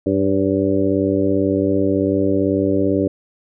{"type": "harmonic tone with a mistuned harmonic", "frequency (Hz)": 98, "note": "G2", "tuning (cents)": 0, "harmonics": [1, 2, 3, 4, 5, 6], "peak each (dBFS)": [-25, -24, -18, -21, -23, -24], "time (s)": [0.06, 3.08], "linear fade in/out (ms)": 5, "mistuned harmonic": 6, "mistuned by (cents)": -46, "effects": []}